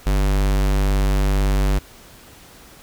square tone, 49 Hz, G1, in tune, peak -16 dBFS, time 0.06-1.79 s, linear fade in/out 10 ms, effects pink hiss -45 dBFS RMS until 2.82 s

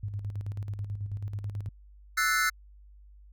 sine tone with tremolo, 101.7 Hz, G#2, 36 cents flat, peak -30 dBFS, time 0.03-1.69 s, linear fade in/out 5 ms, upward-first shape square, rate 9.2 Hz, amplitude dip 55%
square chord, F# half-diminished seventh, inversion third, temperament equal, 1318.5 / 1480 / 1760 / 2093 Hz, E6 / F#6 / A6 / C7, 0 / 0 / 0 / 0 cents, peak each -30 / -29 / -32 / -31 dBFS, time 2.17-2.5 s, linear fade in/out 10 ms
effects added 50 Hz sine -50 dBFS peak until 3.32 s

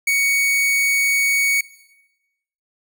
45% pulse tone, 2234 Hz, C#7, 13 cents sharp, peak -15 dBFS, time 0.07-1.61 s, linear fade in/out 5 ms, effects noise-tail reverb RT60 1.0 s tail -18 dB re dry

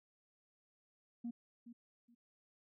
sine tone with echo, 236.5 Hz, A#3, 25 cents sharp, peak -38 dBFS, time 1.24-1.31 s, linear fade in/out 10 ms, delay 420 ms, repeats 2, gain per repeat -13 dB, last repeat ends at 2.15 s, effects tanh soft clip ceiling -36 dBFS

